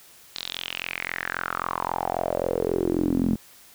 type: tone with band-pass filter sweep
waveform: sawtooth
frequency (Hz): 43.76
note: F1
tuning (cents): +4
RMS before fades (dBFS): -27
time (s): 0.35-3.36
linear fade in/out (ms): 10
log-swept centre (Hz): 4200 to 220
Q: 5.4
effects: white hiss -51 dBFS RMS until 3.74 s